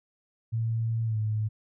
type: tone with pitch glide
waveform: sine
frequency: 113.7 to 107.88 Hz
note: A#2 to A2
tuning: -43 to -34 cents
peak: -25 dBFS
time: 0.52-1.49 s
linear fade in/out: 20 ms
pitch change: -91 cents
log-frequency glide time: 1.05-1.18 s
effects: none